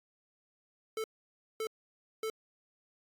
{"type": "tone bursts", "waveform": "square", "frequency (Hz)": 440, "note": "A4", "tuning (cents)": 0, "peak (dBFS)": -34, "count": 3, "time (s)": [0.97, 2.3], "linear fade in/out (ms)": 2, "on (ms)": 70, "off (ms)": 560, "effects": ["AAC 64 kbps"]}